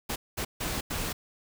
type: noise bursts at uneven times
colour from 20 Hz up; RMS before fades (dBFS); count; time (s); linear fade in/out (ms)
pink; -32; 4; 0.09-0.16 / 0.37-0.45 / 0.6-0.81 / 0.9-1.13; 10
effects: none